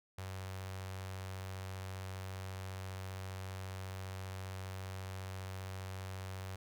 sawtooth tone with notch filter, 94.8 Hz, F#2, 43 cents sharp, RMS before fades -44 dBFS, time 0.18-6.56 s, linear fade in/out 5 ms, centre 250 Hz, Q 0.64, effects none

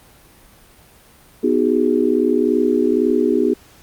sine chord, G# minor seventh, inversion first, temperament just, 249.2 / 311.5 / 373.8 / 415.3 Hz, B3 / D#4 / F#4 / G#4, +16 / +2 / +18 / 0 cents, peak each -19 dBFS, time 1.43-3.54 s, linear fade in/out 10 ms, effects pink hiss -48 dBFS RMS until 3.82 s + Opus 32 kbps

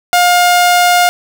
sawtooth tone, 710 Hz, F5, 28 cents sharp, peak -3 dBFS, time 0.13-1.09 s, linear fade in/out 0 ms, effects none

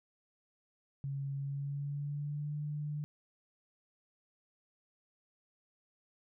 sine tone with pitch glide, 138.59 to 148.54 Hz, C#3 to D3, 0 to +20 cents, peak -35 dBFS, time 1.04-3.04 s, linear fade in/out 0 ms, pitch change +120 cents, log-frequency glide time 1.36-2.56 s, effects none

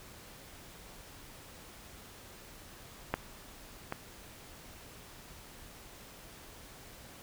clicks, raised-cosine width 0.5 ms, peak -14 / -20 dBFS, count 2, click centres 3.14 / 3.924 s, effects pink hiss -52 dBFS RMS until 7.22 s

